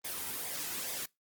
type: noise with flanger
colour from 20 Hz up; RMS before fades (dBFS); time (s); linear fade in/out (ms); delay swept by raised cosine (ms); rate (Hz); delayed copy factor
white; -38; 0.04-1.06; 10; 0.7 to 1.8; 2.3; -0.55
effects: noise-tail reverb RT60 0.2 s tail -24 dB re dry + Opus 24 kbps